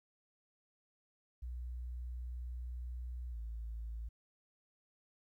sine tone with pitch glide, 61.2 to 56.12 Hz, B1 to A1, -15 to +35 cents, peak -39 dBFS, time 1.42-4.09 s, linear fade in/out 10 ms, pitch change -150 cents, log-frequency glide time 3.31-3.37 s, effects tanh soft clip ceiling -36 dBFS + 13-bit

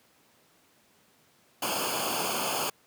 pink noise with comb filter, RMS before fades -30 dBFS, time 1.62-2.7 s, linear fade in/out 5 ms, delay 0.52 ms, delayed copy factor -0.85, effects pink hiss -63 dBFS RMS until 2.86 s + high-pass 150 Hz 12 dB/octave

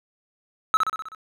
triangle tone with echo, 1297 Hz, E6, 28 cents flat, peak -12 dBFS, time 0.74-0.77 s, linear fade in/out 0 ms, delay 63 ms, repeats 6, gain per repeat -4 dB, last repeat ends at 1.148 s, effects none

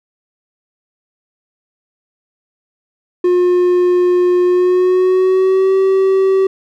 triangle tone with pitch glide, 357.9 to 383.6 Hz, F4 to G4, +42 to -37 cents, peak -7 dBFS, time 3.24-6.47 s, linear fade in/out 5 ms, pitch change +121 cents, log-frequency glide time 4.44-5.75 s, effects none

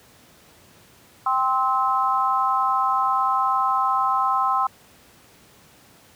sine chord, C major, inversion second, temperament equal with one note detuned, 784 / 1046.5 / 1295.1 Hz, G5 / C6 / E6, 0 / 0 / -31 cents, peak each -24 / -21 / -23 dBFS, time 1.26-4.67 s, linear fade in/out 5 ms, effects pink hiss -52 dBFS RMS until 6.15 s + high-pass 80 Hz 12 dB/octave

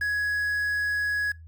triangle tone with quantisation, 1673 Hz, G#6, 12 cents sharp, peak -22 dBFS, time 0.01-1.32 s, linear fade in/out 5 ms, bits 8, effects noise-tail reverb RT60 0.2 s tail -22 dB re dry + added 81 Hz sine -43 dBFS peak until 1.47 s

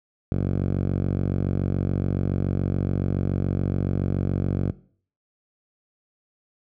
5% pulse tone with band-pass filter, 47.06 Hz, F#1, 30 cents sharp, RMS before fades -24 dBFS, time 0.32-4.71 s, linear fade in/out 0 ms, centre 110 Hz, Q 1, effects noise-tail reverb RT60 0.5 s tail -19 dB re dry

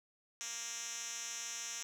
5% pulse tone with band-pass filter, 233.1 Hz, A#3, in tune, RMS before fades -43 dBFS, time 0.41-1.83 s, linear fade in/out 0 ms, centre 5800 Hz, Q 3.5, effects none

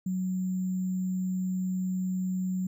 sine tone with sample-and-hold, 185 Hz, F#3, in tune, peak -27 dBFS, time 0.06-2.67 s, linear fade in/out 5 ms, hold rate 7350 Hz, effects none

